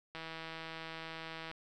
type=click train; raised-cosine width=0.3 ms; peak=-28 dBFS; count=222; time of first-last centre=0.15-1.514 s; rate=162 Hz; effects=none